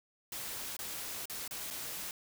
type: noise with dropouts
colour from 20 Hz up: white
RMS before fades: -41 dBFS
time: 0.32-2.11 s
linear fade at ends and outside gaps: 2 ms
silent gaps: 0.767-0.79 / 1.256-1.297 / 1.478-1.509 / 1.704-1.708 s
effects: none